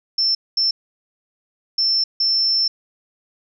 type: tone bursts at uneven times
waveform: sine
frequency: 5350 Hz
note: E8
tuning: 25 cents sharp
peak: -15 dBFS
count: 4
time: 0.18-0.35 / 0.57-0.71 / 1.78-2.04 / 2.2-2.68 s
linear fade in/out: 5 ms
effects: none